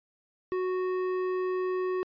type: tone with hard clipping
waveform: triangle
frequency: 369.1 Hz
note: F#4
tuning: 4 cents flat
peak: -29 dBFS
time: 0.52-2.03 s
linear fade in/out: 0 ms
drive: 14 dB
effects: resampled to 11025 Hz